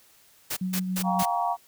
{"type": "noise bursts", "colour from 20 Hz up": "white", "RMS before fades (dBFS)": -30, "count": 4, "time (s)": [0.5, 1.256], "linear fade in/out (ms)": 10, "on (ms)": 69, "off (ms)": 160}
{"type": "tone with tremolo", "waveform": "sine", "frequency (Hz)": 185, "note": "F#3", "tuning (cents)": 0, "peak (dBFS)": -25, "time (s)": [0.61, 1.23], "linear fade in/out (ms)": 5, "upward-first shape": "sine", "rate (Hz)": 7.1, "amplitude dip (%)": 30}
{"type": "chord", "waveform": "sine", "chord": "G half-diminished seventh", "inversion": "third", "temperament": "just", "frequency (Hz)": [705.6, 784, 940.8, 1128.9], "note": ["F5", "G5", "Bb5", "Db6"], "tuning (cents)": [18, 0, 16, 31], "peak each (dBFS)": [-27, -31, -28, -32], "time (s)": [1.03, 1.57], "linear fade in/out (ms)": 50}
{"effects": ["white hiss -58 dBFS RMS until 1.67 s"]}